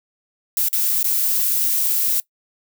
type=noise with dropouts; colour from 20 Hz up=violet; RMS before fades=-19 dBFS; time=0.57-2.2 s; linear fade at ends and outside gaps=1 ms; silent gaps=0.685-0.729 / 1.029-1.043 s; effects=noise-tail reverb RT60 0.1 s tail -21 dB re dry